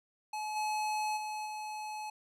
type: tone with level steps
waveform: square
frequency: 854 Hz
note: G#5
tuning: 48 cents sharp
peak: -36 / -32 / -37 / -39 dBFS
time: 0.33-2.1 s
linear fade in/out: 5 ms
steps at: 0.55 / 1.16 / 1.45 s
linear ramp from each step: 20 ms
effects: low-pass 11000 Hz 12 dB/octave